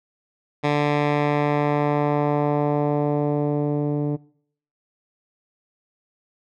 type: tone with low-pass filter sweep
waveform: 10% pulse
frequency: 146.83 Hz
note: D3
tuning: in tune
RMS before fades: -21 dBFS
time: 0.63-4.17 s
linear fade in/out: 20 ms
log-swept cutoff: 3300 to 320 Hz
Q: 0.87
effects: noise-tail reverb RT60 0.6 s tail -23 dB re dry